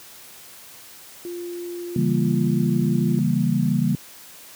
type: tone with pitch glide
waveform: sine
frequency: 349 to 344.8 Hz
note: F4 to F4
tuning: -1 to -22 cents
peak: -29 dBFS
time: 1.25-3.19 s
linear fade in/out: 0 ms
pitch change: -21 cents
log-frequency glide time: 2.1-2.26 s
type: chord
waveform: sine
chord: C# diminished seventh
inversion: none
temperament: equal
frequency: 138.59 / 164.81 / 196 / 233.1 Hz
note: C#3 / E3 / G3 / Bb3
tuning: 0 / 0 / 0 / 0 cents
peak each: -23 dBFS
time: 1.96-3.95 s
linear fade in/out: 2 ms
effects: white hiss -44 dBFS RMS until 4.55 s + high-pass 80 Hz 12 dB/octave